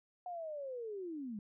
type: linear sweep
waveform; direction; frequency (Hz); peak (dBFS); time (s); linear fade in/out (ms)
sine; down; 730 to 196.9; -40; 0.26-1.39; 2
effects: none